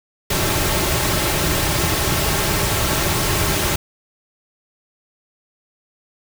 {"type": "noise with comb filter", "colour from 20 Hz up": "pink", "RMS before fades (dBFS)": -19, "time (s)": [0.3, 3.76], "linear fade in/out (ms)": 5, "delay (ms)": 4.1, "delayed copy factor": -0.5, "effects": []}